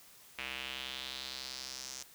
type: tone with band-pass filter sweep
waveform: square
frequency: 65.4 Hz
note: C2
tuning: in tune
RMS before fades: -43 dBFS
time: 0.38-2.03 s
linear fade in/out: 5 ms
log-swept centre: 2500 to 6300 Hz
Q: 3.1
effects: white hiss -58 dBFS RMS until 2.14 s